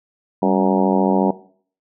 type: harmonic tone with a mistuned harmonic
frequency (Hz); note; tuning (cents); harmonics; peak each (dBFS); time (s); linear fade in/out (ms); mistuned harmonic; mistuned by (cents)
93.9; F#2; +26; 2 / 3 / 4 / 5 / 6 / 7 / 8 / 9 / 10; -19 / -21 / -22 / -23 / -24 / -24 / -25 / -26 / -26; 0.42-1.31; 5; 2; +69
effects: noise-tail reverb RT60 0.5 s tail -18 dB re dry